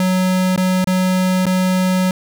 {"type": "tone with dropouts", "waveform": "square", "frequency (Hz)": 185, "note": "F#3", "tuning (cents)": 0, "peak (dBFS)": -14, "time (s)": [0, 2.11], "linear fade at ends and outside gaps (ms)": 2, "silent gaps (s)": [[0.562, 0.576], [0.844, 0.872], [1.456, 1.465]], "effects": []}